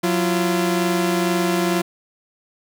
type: tone pair together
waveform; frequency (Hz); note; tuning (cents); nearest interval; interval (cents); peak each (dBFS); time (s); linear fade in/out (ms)
sawtooth; 181.63 / 341.1; F#3 / F4; -32 / -41; major seventh; 1091; -17 / -16; 0.03-1.82; 10
effects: none